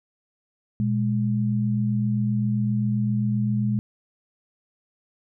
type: tone pair together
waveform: sine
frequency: 120.07 / 207.7 Hz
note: B2 / G#3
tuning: -48 / 0 cents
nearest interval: major sixth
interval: 948 cents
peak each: -23 dBFS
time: 0.8-3.79 s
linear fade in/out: 0 ms
effects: none